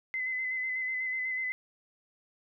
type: tone with vibrato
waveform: sine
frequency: 2037 Hz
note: C7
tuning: 47 cents flat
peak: -30 dBFS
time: 0.14-1.52 s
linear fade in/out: 0 ms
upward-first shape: square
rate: 8.1 Hz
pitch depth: 22 cents each way
effects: none